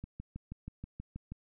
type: click train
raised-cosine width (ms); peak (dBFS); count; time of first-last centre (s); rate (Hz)
5; -29; 9; 0.04-1.32; 6.25
effects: none